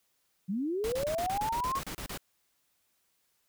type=linear sweep; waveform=sine; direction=up; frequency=174.61 to 1112 Hz; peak=-29 dBFS; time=0.48-1.8 s; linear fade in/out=20 ms
type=noise bursts; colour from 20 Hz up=pink; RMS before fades=-39 dBFS; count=12; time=0.84-2.175 s; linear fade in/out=0 ms; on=81 ms; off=33 ms
type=clicks; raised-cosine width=3 ms; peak=-30 dBFS; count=2; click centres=1.031 / 1.423 s
effects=white hiss -74 dBFS RMS until 3.48 s